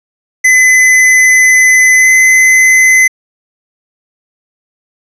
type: tone with pitch glide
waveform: square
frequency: 2023 to 2039 Hz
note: B6 to C7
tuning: +41 to -45 cents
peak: -4 dBFS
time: 0.44-3.08 s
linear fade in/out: 10 ms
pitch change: +14 cents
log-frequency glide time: 1.98-2.08 s
effects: resampled to 22050 Hz + 7-bit